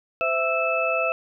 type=tone cluster; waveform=sine; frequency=517 / 659 / 1322 / 2620 Hz; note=C5 / E5 / E6 / E7; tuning=-21 / -1 / +5 / -11 cents; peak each=-28 / -25 / -27 / -25 dBFS; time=0.21-1.12 s; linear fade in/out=0 ms; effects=none